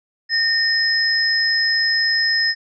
sine tone pair together, 1828 / 5123 Hz, A#6 / D#8, -34 / +50 cents, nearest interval octave + tritone, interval 1784 cents, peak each -18 dBFS, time 0.29-2.55 s, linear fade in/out 50 ms, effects none

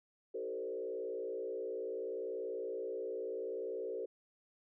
sine tone with frequency modulation, 450 Hz, A4, 39 cents sharp, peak -37 dBFS, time 0.34-4.06 s, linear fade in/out 10 ms, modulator 60.7 Hz, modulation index 1.3, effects none

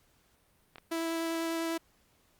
clicks, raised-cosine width 0.3 ms, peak -30 dBFS, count 2, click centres 0.758 / 0.783 s
sawtooth tone with vibrato, 329.6 Hz, E4, in tune, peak -27 dBFS, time 0.91-1.78 s, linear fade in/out 10 ms, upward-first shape triangle, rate 10 Hz, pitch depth 10 cents each way
effects pink hiss -68 dBFS RMS until 2.39 s + Opus 48 kbps

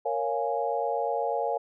sine chord, Bb minor seventh, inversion none, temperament equal, 466.2 / 554.4 / 698.5 / 830.6 Hz, Bb4 / Db5 / F5 / Ab5, 0 / 0 / 0 / 0 cents, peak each -31 dBFS, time 0.05-1.58 s, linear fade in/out 10 ms, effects none

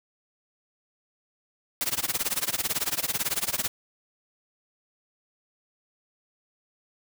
white noise with tremolo, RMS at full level -25 dBFS, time 1.81-3.68 s, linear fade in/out 0 ms, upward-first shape sine, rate 18 Hz, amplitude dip 95%, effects none

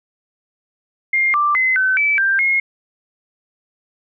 sine tone with pitch steps, 2117 / 1178 / 2047 / 1524 / 2308 / 1579 / 2155 Hz, C7 / D6 / C7 / G6 / D7 / G6 / C#7, +20 / +5 / -38 / -49 / -31 / +12 / -49 cents, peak -13 dBFS, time 1.13-2.6 s, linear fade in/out 5 ms, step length 210 ms, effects none

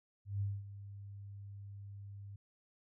sine tone with ADSR envelope, 100 Hz, G2, 35 cents sharp, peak -32 dBFS, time 0.25-2.36 s, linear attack 160 ms, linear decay 220 ms, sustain -14 dB, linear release 4 ms, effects none

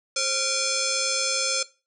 sine tone with frequency modulation, 533 Hz, C5, 32 cents sharp, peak -22 dBFS, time 0.16-1.63 s, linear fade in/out 5 ms, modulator 957 Hz, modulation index 7.2, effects noise-tail reverb RT60 0.3 s tail -19 dB re dry

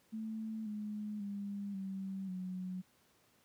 sine tone with pitch steps, 220 / 210.4 / 201.3 / 192.52 / 184.14 Hz, A3 / G#3 / G3 / G3 / F#3, 0 / +23 / +46 / -31 / -8 cents, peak -38 dBFS, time 0.12-2.82 s, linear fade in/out 20 ms, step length 540 ms, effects pink hiss -70 dBFS RMS until 3.44 s + high-pass 100 Hz 12 dB/octave

